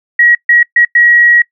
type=tone bursts at uneven times; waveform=sine; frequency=1907 Hz; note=A#6; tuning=39 cents sharp; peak=-4 dBFS; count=4; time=0.19-0.35 / 0.49-0.63 / 0.76-0.85 / 0.95-1.42 s; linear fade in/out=5 ms; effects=noise-tail reverb RT60 0.1 s tail -23 dB re dry